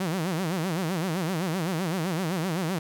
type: tone with vibrato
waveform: sawtooth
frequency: 173.7 Hz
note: F3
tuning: 9 cents flat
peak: -22 dBFS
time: 0-2.79 s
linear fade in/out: 5 ms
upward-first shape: sine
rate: 7.8 Hz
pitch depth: 200 cents each way
effects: none